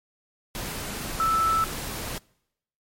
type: tone in noise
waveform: sine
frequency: 1318.5 Hz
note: E6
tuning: in tune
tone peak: -20 dBFS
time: 1.2-1.64 s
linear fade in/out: 0 ms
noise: pink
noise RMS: -33 dBFS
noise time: 0.55-2.18 s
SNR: +10 dB
effects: noise-tail reverb RT60 0.8 s tail -25 dB re dry + MP3 64 kbps